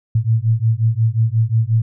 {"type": "beating tone pair", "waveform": "sine", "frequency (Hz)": [110, 115.6], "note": ["A2", "A#2"], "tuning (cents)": [0, -14], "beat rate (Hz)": 5.6, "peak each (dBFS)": -16, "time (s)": [0.15, 1.82], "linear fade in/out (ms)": 5, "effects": []}